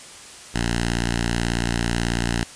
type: tone with notch filter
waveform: 5% pulse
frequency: 58.27 Hz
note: A#1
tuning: in tune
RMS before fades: -23 dBFS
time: 0.54-2.44 s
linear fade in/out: 10 ms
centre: 520 Hz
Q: 0.68
effects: white hiss -41 dBFS RMS until 2.55 s + resampled to 22050 Hz